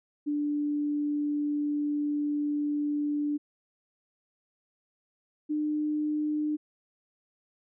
sine tone pair in turn, 293.7 / 301.6 Hz, D4 / D4, 0 / +46 cents, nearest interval unison, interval 46 cents, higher second, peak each -26 dBFS, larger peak neither, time 0.26-3.38 / 5.49-6.57 s, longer first, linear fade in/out 20 ms, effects none

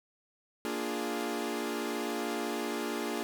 sawtooth chord, Bb dominant seventh, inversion none, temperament equal, 233.1 / 293.7 / 349.2 / 415.3 Hz, Bb3 / D4 / F4 / Ab4, 0 / 0 / 0 / 0 cents, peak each -34 dBFS, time 0.65-3.23 s, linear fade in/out 0 ms, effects none

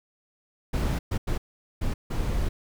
brown noise bursts at uneven times, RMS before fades -26 dBFS, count 5, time 0.73-0.99 / 1.11-1.18 / 1.27-1.38 / 1.81-1.94 / 2.1-2.49 s, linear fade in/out 10 ms, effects none

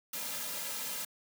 white noise with comb filter, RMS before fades -38 dBFS, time 0.13-1.05 s, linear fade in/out 5 ms, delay 2.7 ms, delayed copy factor -1, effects high-pass 200 Hz 12 dB/octave

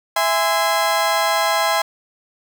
30% pulse chord, E augmented, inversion none, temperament just, 659.3 / 824.1 / 1030.1 Hz, E5 / G#5 / B#5, 0 / -14 / -27 cents, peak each -18 dBFS, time 0.16-1.82 s, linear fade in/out 5 ms, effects none

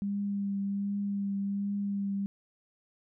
sine tone with vibrato, 200 Hz, G3, 35 cents sharp, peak -29 dBFS, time 0.02-2.26 s, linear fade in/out 0 ms, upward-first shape triangle, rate 1.3 Hz, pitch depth 19 cents each way, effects none

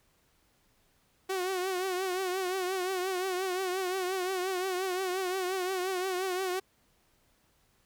sawtooth tone with vibrato, 371.5 Hz, F#4, 7 cents sharp, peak -26 dBFS, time 1.29-6.6 s, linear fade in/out 10 ms, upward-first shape triangle, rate 5.7 Hz, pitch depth 80 cents each way, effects pink hiss -69 dBFS RMS until 7.85 s

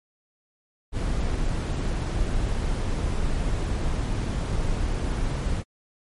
brown noise, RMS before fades -25 dBFS, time 0.92-5.64 s, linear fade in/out 50 ms, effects MP3 48 kbps

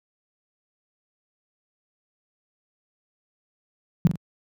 sine tone with echo, 169.6 Hz, E3, 50 cents sharp, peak -11 dBFS, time 4.05-4.07 s, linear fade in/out 0 ms, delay 43 ms, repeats 2, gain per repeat -8 dB, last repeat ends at 4.156 s, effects high-pass 80 Hz 12 dB/octave

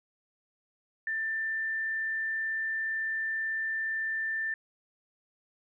sine tone, 1781 Hz, A6, 21 cents sharp, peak -29 dBFS, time 1.07-4.54 s, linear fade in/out 2 ms, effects none

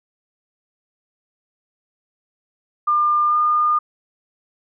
sine tone with pitch glide, 1200 to 1214.6 Hz, D6 to D#6, +37 to -42 cents, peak -14 dBFS, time 2.87-3.79 s, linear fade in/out 10 ms, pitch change +21 cents, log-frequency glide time 3.27-3.37 s, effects none

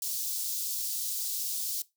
white high-pass noise, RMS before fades -33 dBFS, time 0.02-1.82 s, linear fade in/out 2 ms, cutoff 4200 Hz, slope 24 dB/octave, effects noise-tail reverb RT60 0.2 s tail -19 dB re dry

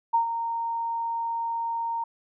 sine tone with ADSR envelope, 924 Hz, A#5, 16 cents flat, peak -17 dBFS, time 0.13-2.04 s, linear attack 15 ms, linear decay 110 ms, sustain -9 dB, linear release 5 ms, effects none

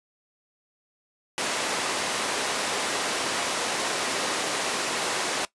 pink band-pass noise, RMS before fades -28 dBFS, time 1.38-5.45 s, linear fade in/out 0 ms, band 380 to 9900 Hz, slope 12 dB/octave, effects noise-tail reverb RT60 0.1 s tail -18 dB re dry + resampled to 24000 Hz

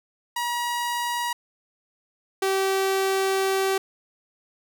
sawtooth tone pair in turn, 958 / 385.7 Hz, A#5 / G4, +47 / -28 cents, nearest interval octave + major third, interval 1575 cents, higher first, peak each -21 / -17 dBFS, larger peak second, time 0.36-1.33 / 2.42-3.78 s, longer second, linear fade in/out 5 ms, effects none

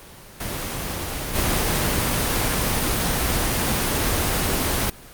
pink noise with level steps, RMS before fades -28 / -21 dBFS, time 0.4-4.9 s, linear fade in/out 5 ms, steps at 1.34 s, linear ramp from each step 20 ms, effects pink hiss -43 dBFS RMS until 5.13 s + Opus 24 kbps

